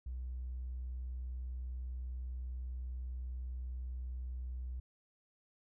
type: tone with tanh clipping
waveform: triangle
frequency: 62.5 Hz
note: B1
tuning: 21 cents sharp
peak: -38 dBFS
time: 0.06-4.8 s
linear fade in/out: 5 ms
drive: 2 dB
effects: none